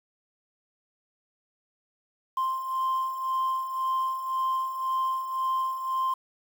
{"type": "beating tone pair", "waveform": "sine", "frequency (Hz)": [1046.5, 1048.4], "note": ["C6", "C6"], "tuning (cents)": [0, 3], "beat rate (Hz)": 1.9, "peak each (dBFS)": [-31, -25], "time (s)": [2.37, 6.14], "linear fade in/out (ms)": 5, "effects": ["tanh soft clip ceiling -22 dBFS", "8-bit"]}